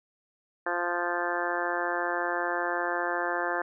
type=harmonic tone; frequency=174.61 Hz; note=F3; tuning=in tune; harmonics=2 / 3 / 4 / 5 / 6 / 7 / 8 / 9 / 10; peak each=-35 / -35 / -34 / -36 / -36 / -38 / -39 / -34 / -35 dBFS; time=0.66-3.62 s; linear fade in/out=5 ms; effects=none